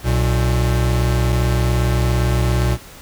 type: tone pair together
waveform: square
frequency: 62.56 / 120.1 Hz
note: B1 / B2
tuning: +23 / -48 cents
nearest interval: major seventh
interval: 1129 cents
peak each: -18 dBFS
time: 0.03-2.78 s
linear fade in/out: 50 ms
effects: pink hiss -40 dBFS RMS until 3.01 s